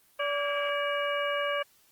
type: harmonic tone with a mistuned harmonic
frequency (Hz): 576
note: D5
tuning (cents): -34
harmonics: 1 / 2 / 3 / 4 / 5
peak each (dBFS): -30 / -33 / -35 / -36 / -37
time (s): 0.19-1.63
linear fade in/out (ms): 10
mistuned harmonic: 3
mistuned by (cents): -100
effects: white hiss -63 dBFS RMS until 1.91 s + Opus 24 kbps